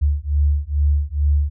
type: beating tone pair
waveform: sine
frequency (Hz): 71.7 / 74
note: D2 / D2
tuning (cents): -41 / +14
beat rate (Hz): 2.3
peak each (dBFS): -18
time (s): 0.01-1.5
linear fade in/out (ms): 20
effects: none